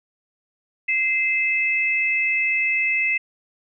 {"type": "tone pair together", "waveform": "sine", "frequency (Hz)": [2078, 2606], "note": ["C7", "E7"], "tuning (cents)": [-12, -20], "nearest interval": "major third", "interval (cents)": 392, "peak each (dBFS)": -21, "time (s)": [0.88, 3.18], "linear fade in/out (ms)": 10, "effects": []}